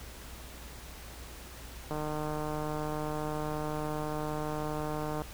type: click train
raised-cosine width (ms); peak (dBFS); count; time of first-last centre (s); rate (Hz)
1; -22; 504; 1.91-5.219; 152
effects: added 60 Hz sine -47 dBFS peak until 5.33 s + pink hiss -48 dBFS RMS until 5.33 s